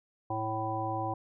harmonic tone, 110 Hz, A2, in tune, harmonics 1 / 3 / 5 / 7 / 9, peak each -37 / -38 / -40 / -34 / -37 dBFS, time 0.3-1.14 s, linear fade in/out 5 ms, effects none

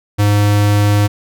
square tone, 103.1 Hz, G#2, 12 cents flat, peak -10 dBFS, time 0.18-1.08 s, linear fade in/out 20 ms, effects none

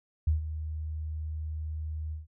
sine tone with ADSR envelope, 77.78 Hz, D#2, in tune, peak -20 dBFS, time 0.27-2.27 s, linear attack 6 ms, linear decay 130 ms, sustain -12 dB, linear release 150 ms, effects none

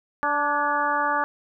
harmonic tone with a mistuned harmonic, 291.9 Hz, D4, 10 cents flat, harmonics 1 / 2 / 3 / 4 / 5 / 6, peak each -35 / -31 / -25 / -25 / -28 / -30 dBFS, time 0.23-1.24 s, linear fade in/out 0 ms, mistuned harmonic 6, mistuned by -56 cents, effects none

